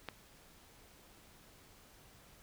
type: click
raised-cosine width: 0.3 ms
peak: -24 dBFS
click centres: 0.087 s
effects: pink hiss -61 dBFS RMS until 2.42 s